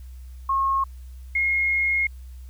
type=tone pair in turn; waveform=sine; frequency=1084 / 2151 Hz; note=C#6 / C7; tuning=-39 / +47 cents; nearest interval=octave; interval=1186 cents; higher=second; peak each=-19 dBFS; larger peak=neither; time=0.49-0.84 / 1.35-2.07 s; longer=second; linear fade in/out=5 ms; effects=added 63 Hz sine -37 dBFS peak until 2.49 s + white hiss -60 dBFS RMS until 2.49 s